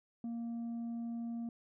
sine tone with tanh clipping, 233.1 Hz, A#3, in tune, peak -38 dBFS, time 0.24-1.49 s, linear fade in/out 2 ms, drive 3 dB, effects none

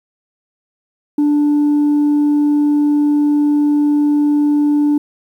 sine tone, 293.7 Hz, D4, in tune, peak -8 dBFS, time 1.18-4.98 s, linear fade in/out 5 ms, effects tanh soft clip ceiling -9 dBFS + 8-bit

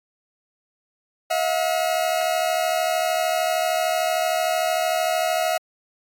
40% pulse tone pair together, 643.8 / 717 Hz, E5 / F5, -41 / +45 cents, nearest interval major second, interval 186 cents, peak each -22 dBFS, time 1.3-5.58 s, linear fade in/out 10 ms, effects AAC 64 kbps

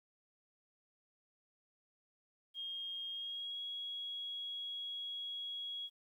sine tone with pitch glide, 3239 to 3320 Hz, G#7 to G#7, -44 to -1 cents, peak -40 dBFS, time 2.54-5.9 s, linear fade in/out 50 ms, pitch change +43 cents, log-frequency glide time 3.1-3.6 s, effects 12-bit

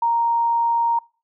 sine tone, 932 Hz, A#5, 1 cent flat, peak -16 dBFS, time 0.02-0.99 s, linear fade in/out 5 ms, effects noise-tail reverb RT60 0.4 s tail -26 dB re dry

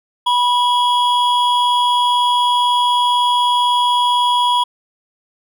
triangle tone pair together, 978 / 3324 Hz, B5 / G#7, -17 / +1 cents, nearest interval octave + major sixth, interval 2118 cents, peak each -11 / -17 dBFS, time 0.26-4.64 s, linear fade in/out 10 ms, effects none

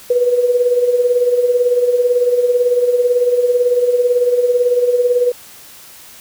sine tone with tremolo, 490 Hz, B4, 14 cents flat, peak -8 dBFS, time 0.1-5.32 s, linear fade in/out 5 ms, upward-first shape sine, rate 18 Hz, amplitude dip 60%, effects white hiss -39 dBFS RMS until 6.2 s

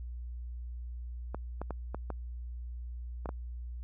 clicks, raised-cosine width 1 ms, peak -23 dBFS, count 7, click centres 1.346 / 1.616 / 1.707 / 1.946 / 2.103 / 3.258 / 3.291 s, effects added 60 Hz sine -38 dBFS peak until 3.83 s

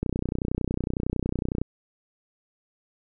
click train, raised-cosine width 3 ms, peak -13 dBFS, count 50, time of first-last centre 0.03-1.616 s, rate 30.9 Hz, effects none

